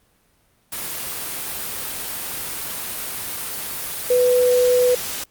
sine tone in noise, 496.6 Hz, B4, 9 cents sharp, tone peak -13 dBFS, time 4.1-4.95 s, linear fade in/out 5 ms, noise white, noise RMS -28 dBFS, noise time 0.72-5.24 s, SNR +12 dB, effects pink hiss -61 dBFS RMS until 5.3 s + Opus 32 kbps

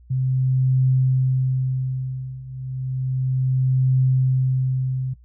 sine tone with tremolo, 130 Hz, C3, 11 cents flat, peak -14 dBFS, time 0.1-5.14 s, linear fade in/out 10 ms, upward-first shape triangle, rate 0.32 Hz, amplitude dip 90%, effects noise-tail reverb RT60 0.1 s tail -18 dB re dry + added 60 Hz sine -46 dBFS peak until 5.24 s

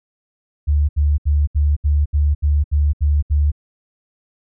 sine tone bursts, 73.42 Hz, D2, in tune, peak -12 dBFS, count 10, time 0.67-3.518 s, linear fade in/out 20 ms, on 220 ms, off 72 ms, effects none

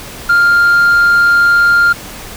sine tone, 1400 Hz, F6, 4 cents sharp, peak -3 dBFS, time 0.29-1.93 s, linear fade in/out 10 ms, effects tanh soft clip ceiling -5 dBFS + pink hiss -29 dBFS RMS until 2.36 s

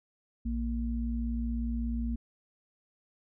sine tone pair together, 58.27 / 233.1 Hz, A#1 / A#3, 0 / 0 cents, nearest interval 2 octaves, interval 2400 cents, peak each -31 / -33 dBFS, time 0.45-2.16 s, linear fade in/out 10 ms, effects none

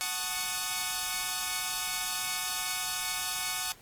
5% pulse chord, D# half-diminished seventh, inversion first, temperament equal, 740 / 880 / 1108.7 / 1244.5 Hz, F#5 / A5 / C#6 / D#6, 0 / 0 / 0 / 0 cents, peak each -24 / -26 / -25 / -24 dBFS, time 0.01-3.72 s, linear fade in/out 0 ms, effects pink hiss -56 dBFS RMS until 3.81 s + AAC 64 kbps

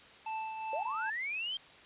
square tone with tremolo, 880 Hz, A5, in tune, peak -35 dBFS, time 0.26-1.1 s, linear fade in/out 5 ms, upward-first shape triangle, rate 2.6 Hz, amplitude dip 45%
sine linear sweep, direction up, 523.3 to 3200 Hz, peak -34 dBFS, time 0.73-1.57 s, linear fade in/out 2 ms
effects white hiss -55 dBFS RMS until 1.85 s + resampled to 8000 Hz

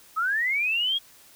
sine linear sweep, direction up, 1243 to 3322 Hz, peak -22 dBFS, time 0.16-0.99 s, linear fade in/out 20 ms, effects white hiss -53 dBFS RMS until 1.35 s

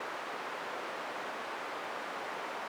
white band-pass noise, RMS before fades -40 dBFS, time 0-2.68 s, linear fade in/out 5 ms, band 390 to 1300 Hz, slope 12 dB/octave, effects none

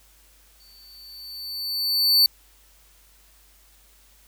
45% pulse tone with exponential growth, 4500 Hz, C#8, 25 cents sharp, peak -12 dBFS, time 0.6-2.26 s, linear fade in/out 1 ms, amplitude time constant 360 ms, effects added 50 Hz sine -57 dBFS peak until 4.27 s + white hiss -57 dBFS RMS until 4.27 s

